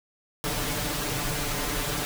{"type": "noise with comb filter", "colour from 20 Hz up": "pink", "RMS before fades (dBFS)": -29, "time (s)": [0.44, 2.05], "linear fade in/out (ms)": 0, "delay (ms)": 6.8, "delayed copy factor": 0.95, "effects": []}